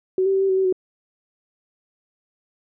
sine tone with pitch steps, 374.8 / 388 / 385.3 / 388.3 / 377.7 / 381.7 / 370.8 Hz, F#4 / G4 / G4 / G4 / F#4 / G4 / F#4, +22 / -18 / -30 / -16 / +36 / -46 / +4 cents, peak -16 dBFS, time 0.18-0.726 s, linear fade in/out 2 ms, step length 78 ms, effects none

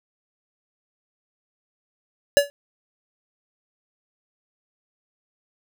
square tone with exponential decay, 570 Hz, C#5, 48 cents sharp, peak -8 dBFS, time 2.37-2.5 s, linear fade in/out 0 ms, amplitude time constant 28 ms, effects none

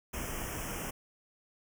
pink band-stop noise, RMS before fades -38 dBFS, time 0.13-0.91 s, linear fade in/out 10 ms, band 3200 to 5300 Hz, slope 96 dB/octave, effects none

